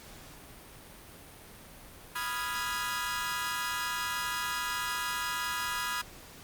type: chord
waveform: sawtooth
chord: F half-diminished seventh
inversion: second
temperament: equal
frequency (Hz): 987.8 / 1244.5 / 1396.9 / 1661.2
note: Cb6 / Eb6 / F6 / Ab6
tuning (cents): 0 / 0 / 0 / 0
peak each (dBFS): -33 / -34 / -35 / -33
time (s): 2.15-6.02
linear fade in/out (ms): 10
effects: pink hiss -50 dBFS RMS until 6.43 s + Opus 48 kbps